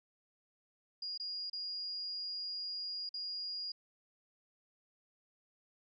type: tone with dropouts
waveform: sine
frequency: 4855 Hz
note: D#8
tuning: 43 cents flat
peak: -38 dBFS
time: 1.02-3.72 s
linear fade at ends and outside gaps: 5 ms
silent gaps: 1.177-1.198 / 1.499-1.53 / 3.092-3.14 s
effects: none